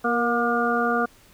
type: harmonic tone with a mistuned harmonic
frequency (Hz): 238.3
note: A#3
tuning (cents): +38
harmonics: 1 / 2 / 3 / 5 / 6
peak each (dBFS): -26 / -26 / -26 / -26 / -26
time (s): 0.04-1.06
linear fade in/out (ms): 10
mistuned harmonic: 2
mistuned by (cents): -25
effects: pink hiss -54 dBFS RMS until 1.33 s